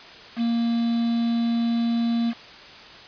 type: tone with quantisation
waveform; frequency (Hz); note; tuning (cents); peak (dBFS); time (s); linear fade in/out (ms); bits
triangle; 233.1; A#3; 0; -18; 0.36-2.34; 50; 6
effects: white hiss -43 dBFS RMS until 3.07 s + resampled to 11025 Hz